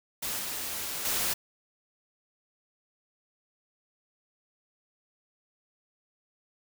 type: noise with level steps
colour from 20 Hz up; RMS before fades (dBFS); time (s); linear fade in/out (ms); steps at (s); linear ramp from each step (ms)
white; -33 / -35 / -29; 0.22-1.34; 10; 0.39 / 1.05; 2
effects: none